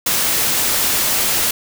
white noise, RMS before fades -17 dBFS, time 0.06-1.51 s, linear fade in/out 5 ms, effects none

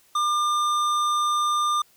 sine tone with hard clipping, 1200 Hz, D6, 37 cents sharp, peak -22 dBFS, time 0.15-1.82 s, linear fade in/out 5 ms, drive 13 dB, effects white hiss -59 dBFS RMS until 1.96 s

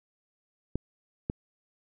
clicks, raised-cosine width 3 ms, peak -16 dBFS, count 2, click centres 0.756 / 1.299 s, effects none

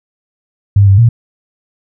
sine tone with pitch steps, 100.4 / 97.7 / 116.8 Hz, G2 / G2 / A#2, +42 / -5 / +4 cents, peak -3 dBFS, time 0.76-1.09 s, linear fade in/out 5 ms, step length 110 ms, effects none

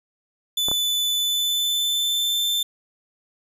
40% pulse tone with pitch glide, 3495 to 3550 Hz, A7 to A7, -12 to +15 cents, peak -19 dBFS, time 0.57-2.63 s, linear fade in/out 5 ms, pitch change +27 cents, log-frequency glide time 1.14-2.45 s
clicks, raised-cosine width 1 ms, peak -15 dBFS, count 2, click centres 0.685 / 0.715 s
effects none

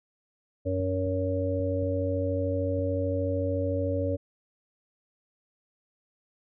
harmonic tone, 93.5 Hz, F#2, 19 cents sharp, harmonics 1 / 3 / 5 / 6, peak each -29 / -32 / -33 / -30 dBFS, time 0.65-4.17 s, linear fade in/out 20 ms
clicks, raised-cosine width 5 ms, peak -31 dBFS, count 5, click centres 0.801 / 1.063 / 1.598 / 1.829 / 2.79 s
effects none

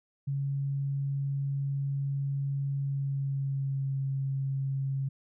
sine tone with pitch glide, 138.9 to 135.96 Hz, C#3 to C#3, +4 to -33 cents, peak -28 dBFS, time 0.27-5.09 s, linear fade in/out 10 ms, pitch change -37 cents, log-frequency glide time 2.79-3.98 s, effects none

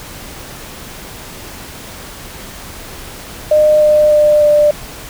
sine tone with pitch steps, 608 / 603.5 / 598.9 / 594.5 Hz, D#5 / D5 / D5 / D5, -40 / +47 / +34 / +21 cents, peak -6 dBFS, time 3.51-4.71 s, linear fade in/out 5 ms, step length 300 ms, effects pink hiss -31 dBFS RMS until 5.09 s

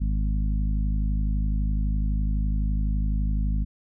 harmonic tone, 51.91 Hz, G#1, in tune, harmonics 1 / 2 / 3 / 4 / 5, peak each -22 / -34 / -33 / -34 / -40 dBFS, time 0-3.65 s, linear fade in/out 20 ms, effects none

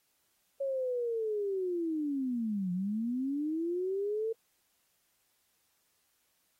sine linear two-way sweep, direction down then up, 554.4 to 175.2 to 454.9 Hz, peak -30 dBFS, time 0.6-4.33 s, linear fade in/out 10 ms, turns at 2.72 s, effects white hiss -74 dBFS RMS until 6.59 s + AAC 48 kbps

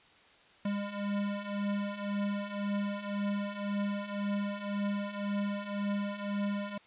square beating tone pair, 201.3 / 203.2 Hz, G3 / G#3, +46 / -38 cents, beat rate 1.9 Hz, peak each -38 / -34 dBFS, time 0.65-6.78 s, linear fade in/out 5 ms, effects white hiss -60 dBFS RMS until 6.86 s + resampled to 8000 Hz

